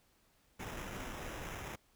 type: noise with sample-and-hold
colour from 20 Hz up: pink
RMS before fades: -44 dBFS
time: 0.59-1.76 s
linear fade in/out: 10 ms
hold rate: 4410 Hz
effects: pink hiss -71 dBFS RMS until 1.95 s